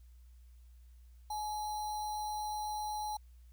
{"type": "tone with sample-and-hold", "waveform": "sine", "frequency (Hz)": 846, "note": "G#5", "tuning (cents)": 32, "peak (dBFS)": -35, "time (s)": [1.3, 3.17], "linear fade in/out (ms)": 5, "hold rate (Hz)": 4900, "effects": ["added 60 Hz sine -54 dBFS peak until 3.52 s", "white hiss -75 dBFS RMS until 3.52 s"]}